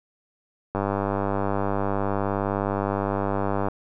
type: click train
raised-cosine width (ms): 1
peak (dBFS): -11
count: 293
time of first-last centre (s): 0.75-3.685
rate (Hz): 99.5
effects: none